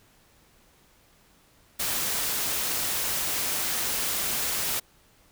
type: noise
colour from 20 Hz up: white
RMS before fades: -28 dBFS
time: 1.79-4.8 s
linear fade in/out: 10 ms
effects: pink hiss -60 dBFS RMS until 5.31 s